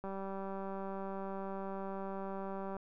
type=click train; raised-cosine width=1 ms; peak=-29 dBFS; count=530; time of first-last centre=0.04-2.767 s; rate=194 Hz; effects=none